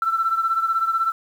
sine beating tone pair, 1335 / 1351 Hz, E6 / E6, +22 / +42 cents, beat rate 16 Hz, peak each -19 / -24 dBFS, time 0.02-1.12 s, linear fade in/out 2 ms, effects tanh soft clip ceiling -11 dBFS + 8-bit

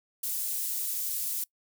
pink high-pass noise, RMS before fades -32 dBFS, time 0.23-1.44 s, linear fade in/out 5 ms, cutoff 11000 Hz, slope 12 dB/octave, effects noise-tail reverb RT60 0.1 s tail -23 dB re dry

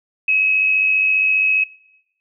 sine tone with amplitude modulation, 2561 Hz, D#7, 49 cents sharp, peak -11 dBFS, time 0.28-1.64 s, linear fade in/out 5 ms, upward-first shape sine, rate 94.9 Hz, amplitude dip 50%, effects noise-tail reverb RT60 0.9 s tail -21 dB re dry

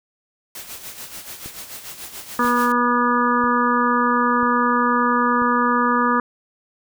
white noise with tremolo, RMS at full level -33 dBFS, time 0.55-2.72 s, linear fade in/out 2 ms, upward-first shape sine, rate 6.9 Hz, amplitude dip 60%
click train, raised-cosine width 3 ms, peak -24 dBFS, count 5, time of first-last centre 1.46-5.42 s, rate 1.01 Hz
harmonic tone, 242.7 Hz, B3, 30 cents flat, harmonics 1 / 2 / 4 / 5 / 6 / 7, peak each -21 / -25 / -22 / -19 / -28 / -26 dBFS, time 2.39-6.2 s, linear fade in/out 2 ms
effects none

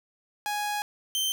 sawtooth tone pair in turn, 830.6 / 3112 Hz, G#5 / G7, 0 / -13 cents, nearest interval octave + major seventh, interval 2287 cents, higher second, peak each -24 / -22 dBFS, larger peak second, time 0.46-0.82 / 1.15-1.32 s, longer first, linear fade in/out 0 ms, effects none

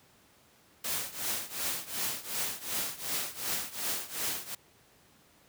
white noise with tremolo, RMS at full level -31 dBFS, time 0.84-4.55 s, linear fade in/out 5 ms, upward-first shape triangle, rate 2.7 Hz, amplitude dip 90%, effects pink hiss -62 dBFS RMS until 5.48 s + high-pass 80 Hz 12 dB/octave

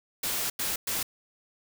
white noise bursts at uneven times, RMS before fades -30 dBFS, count 3, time 0.23-0.5 / 0.59-0.76 / 0.87-1.03 s, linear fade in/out 5 ms, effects none

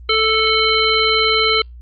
harmonic tone with a mistuned harmonic, 440 Hz, A4, in tune, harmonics 1 / 3 / 5 / 7 / 9, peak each -19 / -19 / -19 / -19 / -19 dBFS, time 0.09-1.62 s, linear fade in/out 5 ms, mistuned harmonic 9, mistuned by +50 cents, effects added 60 Hz sine -34 dBFS peak until 1.81 s + Opus 32 kbps

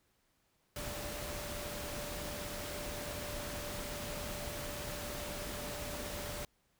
sine tone in noise, 587.3 Hz, D5, in tune, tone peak -46 dBFS, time 0.76-6.45 s, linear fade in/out 2 ms, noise pink, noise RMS -42 dBFS, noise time 0.76-6.45 s, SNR -7 dB, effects pink hiss -75 dBFS RMS until 6.79 s

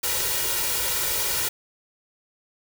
white noise with comb filter, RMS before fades -25 dBFS, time 0.03-1.49 s, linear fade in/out 10 ms, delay 2.1 ms, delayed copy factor +0.7, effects none

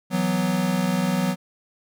square chord, E suspended second, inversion none, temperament equal, 164.81 / 185 / 246.9 Hz, E3 / F#3 / B3, 0 / 0 / 0 cents, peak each -28 / -23 / -28 dBFS, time 0.1-1.36 s, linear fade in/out 50 ms, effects none

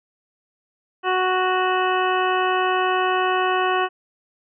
harmonic tone, 370.1 Hz, F#4, in tune, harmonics 1 / 2 / 3 / 4 / 5 / 7 / 8, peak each -23 / -23 / -23 / -27 / -30 / -31 / -32 dBFS, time 1.03-3.89 s, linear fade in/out 50 ms, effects none

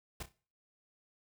pink noise with echo, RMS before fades -41 dBFS, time 0.2-0.23 s, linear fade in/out 5 ms, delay 31 ms, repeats 3, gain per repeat -11 dB, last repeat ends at 0.323 s, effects noise-tail reverb RT60 0.4 s tail -19 dB re dry

